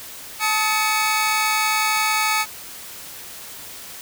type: tone cluster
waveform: sawtooth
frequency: 871 / 1271 / 2233 Hz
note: A5 / D#6 / C#7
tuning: -18 / +36 / +12 cents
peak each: -19 dBFS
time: 0.39-2.46 s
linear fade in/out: 50 ms
effects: white hiss -37 dBFS RMS until 4.01 s